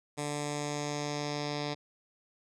10% pulse tone with low-pass filter sweep, 146.83 Hz, D3, in tune, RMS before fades -35 dBFS, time 0.17-1.75 s, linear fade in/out 20 ms, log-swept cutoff 8600 to 4700 Hz, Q 2.9, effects none

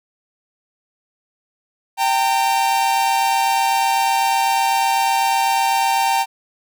45% pulse tone pair together, 784 / 912 Hz, G5 / A#5, 0 / -38 cents, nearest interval minor third, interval 262 cents, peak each -18 dBFS, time 1.97-6.26 s, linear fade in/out 50 ms, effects none

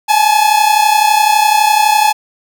45% pulse tone pair together, 836.1 / 868 Hz, G#5 / A5, +11 / -24 cents, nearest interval minor second, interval 65 cents, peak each -11 dBFS, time 0.08-2.13 s, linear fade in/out 20 ms, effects none

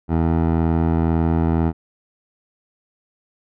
15% pulse tone with low-pass filter, 82 Hz, E2, 9 cents flat, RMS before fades -18 dBFS, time 0.08-1.73 s, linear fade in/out 50 ms, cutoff 950 Hz, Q 0.75, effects none

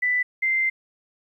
sine tone pair in turn, 1987 / 2084 Hz, B6 / C7, +10 / -7 cents, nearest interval minor second, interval 83 cents, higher second, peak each -19 dBFS, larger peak neither, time 0.02-0.23 / 0.42-0.7 s, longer second, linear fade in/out 10 ms, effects 10-bit

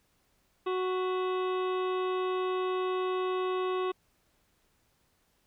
harmonic tone with a mistuned harmonic, 370 Hz, F#4, in tune, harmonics 1 / 2 / 3 / 4 / 5 / 7 / 8 / 9 / 10, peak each -29 / -41 / -35 / -49 / -49 / -46 / -52 / -52 / -50 dBFS, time 0.66-3.92 s, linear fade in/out 10 ms, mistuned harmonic 5, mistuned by +130 cents, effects pink hiss -71 dBFS RMS until 5.46 s

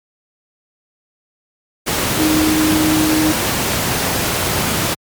sine tone in noise, 311 Hz, D#4, 1 cent flat, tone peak -13 dBFS, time 2.18-3.33 s, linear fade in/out 20 ms, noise pink, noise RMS -17 dBFS, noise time 1.86-4.95 s, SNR +1 dB, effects high-pass 80 Hz 12 dB/octave + MP3 96 kbps

